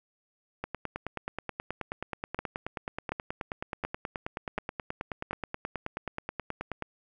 two click trains, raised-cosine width 0.5 ms, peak -18 / -16 dBFS, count 59 / 5, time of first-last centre 0.64-6.823 / 2.39-5.31 s, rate 9.38 / 1.37 Hz, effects none

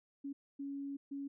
sine tone bursts at uneven times, 279.1 Hz, C#4, 12 cents sharp, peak -39 dBFS, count 3, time 0.24-0.33 / 0.59-0.97 / 1.11-1.28 s, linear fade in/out 10 ms, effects none

